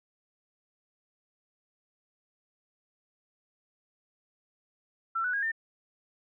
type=tone with pitch steps; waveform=sine; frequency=1343 / 1481.6 / 1634.4 / 1803.1 Hz; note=E6 / F#6 / G#6 / A6; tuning=+32 / +2 / -28 / +42 cents; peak=-27 dBFS; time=5.15-5.518 s; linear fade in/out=10 ms; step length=92 ms; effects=none